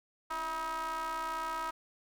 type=ring-modulated tone; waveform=square; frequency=155.56 Hz; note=D#3; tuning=in tune; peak=-32 dBFS; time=0.3-1.71 s; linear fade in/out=10 ms; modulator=1120 Hz; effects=none